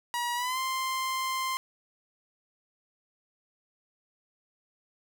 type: tone with pitch glide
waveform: sawtooth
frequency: 960 to 1046.9 Hz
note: B5 to C6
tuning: -49 to +1 cents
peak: -25 dBFS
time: 0.14-1.57 s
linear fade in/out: 0 ms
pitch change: +150 cents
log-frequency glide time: 0.35-0.59 s
effects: none